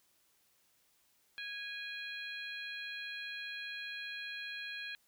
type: harmonic tone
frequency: 825 Hz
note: G#5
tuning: 12 cents flat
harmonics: 2 / 3 / 4 / 5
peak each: -44 / -45 / -48 / -49 dBFS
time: 1.38-4.95 s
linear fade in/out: 0 ms
effects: white hiss -72 dBFS RMS until 5.07 s